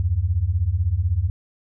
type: beating tone pair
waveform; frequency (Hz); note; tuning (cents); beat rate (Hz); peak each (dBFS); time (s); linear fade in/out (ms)
sine; 77.78 / 93.78; D#2 / F#2; 0 / +24; 16; -22 / -20; 0-1.3; 0
effects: none